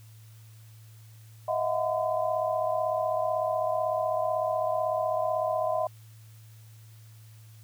sine tone cluster, 629 / 665 / 727 / 1018 Hz, D#5 / E5 / F#5 / C6, +19 / +15 / -31 / -48 cents, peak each -28 / -33 / -31 / -33 dBFS, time 1.48-5.87 s, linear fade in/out 5 ms, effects added 110 Hz sine -48 dBFS peak until 7.63 s + white hiss -60 dBFS RMS until 7.63 s

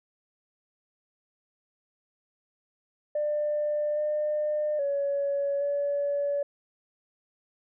sine tone with pitch steps, 596 / 602 / 563 / 571 Hz, D5 / D5 / C#5 / D5, +25 / +43 / +27 / -49 cents, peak -24 dBFS, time 3.15-6.43 s, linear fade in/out 5 ms, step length 820 ms, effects tanh soft clip ceiling -20 dBFS

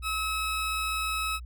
20% pulse tone, 1289 Hz, E6, 39 cents flat, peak -23 dBFS, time 0.02-1.4 s, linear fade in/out 50 ms, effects added 60 Hz sine -38 dBFS peak until 1.45 s

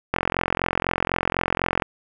click train, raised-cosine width 0.5 ms, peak -5 dBFS, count 75, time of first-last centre 0.14-1.822 s, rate 44 Hz, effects none

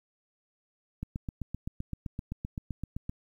click train, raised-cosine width 5 ms, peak -22 dBFS, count 17, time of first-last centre 1.03-3.095 s, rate 7.75 Hz, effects 10-bit

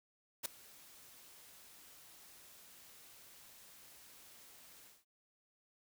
white noise with ADSR envelope, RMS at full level -36 dBFS, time 0.43-5.05 s, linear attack 25 ms, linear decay 6 ms, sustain -23 dB, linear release 200 ms, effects none

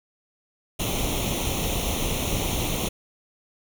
pink noise with comb filter, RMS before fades -26 dBFS, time 0.79-2.89 s, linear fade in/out 10 ms, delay 0.31 ms, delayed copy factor +0.8, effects none

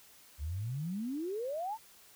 sine exponential sweep, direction up, 67.4 to 932.3 Hz, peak -34 dBFS, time 0.38-1.78 s, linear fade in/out 50 ms, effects white hiss -59 dBFS RMS until 2.15 s

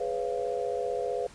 sine chord, C# dominant seventh, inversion second, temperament just, 415.8 / 498.9 / 554.4 / 693 Hz, G#4 / B4 / C#5 / E#5, +2 / +17 / 0 / -14 cents, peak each -34 / -31 / -36 / -35 dBFS, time 0-1.27 s, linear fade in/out 5 ms, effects pink hiss -52 dBFS RMS until 1.34 s + resampled to 22050 Hz

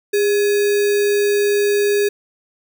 sine tone with sample-and-hold, 408.8 Hz, G#4, 27 cents flat, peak -13 dBFS, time 0.13-2.09 s, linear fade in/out 10 ms, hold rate 2100 Hz, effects none

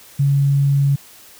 sine tone, 140 Hz, C#3, 18 cents sharp, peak -12 dBFS, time 0.19-0.96 s, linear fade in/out 10 ms, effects white hiss -44 dBFS RMS until 1.39 s

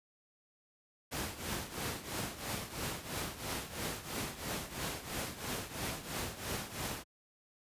pink noise with tremolo, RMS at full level -36 dBFS, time 1.11-7.04 s, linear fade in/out 20 ms, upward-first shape triangle, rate 3 Hz, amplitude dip 80%, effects high-pass 60 Hz 12 dB/octave + resampled to 32000 Hz

